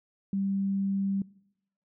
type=tone; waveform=sine; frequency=196 Hz; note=G3; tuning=in tune; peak=-26 dBFS; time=0.33-1.22 s; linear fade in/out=2 ms; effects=noise-tail reverb RT60 0.8 s tail -22 dB re dry